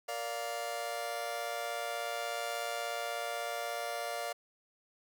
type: chord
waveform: sawtooth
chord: Bb major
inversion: none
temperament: just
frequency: 466.2 / 582.7 / 699.2 Hz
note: Bb4 / D5 / F5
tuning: 0 / -14 / +2 cents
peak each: -40 / -36 / -34 dBFS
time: 0.08-4.33 s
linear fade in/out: 10 ms
effects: none